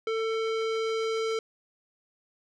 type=tone with low-pass filter sweep; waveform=square; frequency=446.4 Hz; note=A4; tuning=25 cents sharp; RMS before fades=-29 dBFS; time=0.07-1.39 s; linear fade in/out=2 ms; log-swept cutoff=3200 to 5300 Hz; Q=1; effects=none